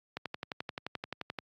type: click train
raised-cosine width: 0.3 ms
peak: -20 dBFS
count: 15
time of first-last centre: 0.17-1.387 s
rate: 11.5 Hz
effects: high-pass 100 Hz 12 dB/octave + AAC 64 kbps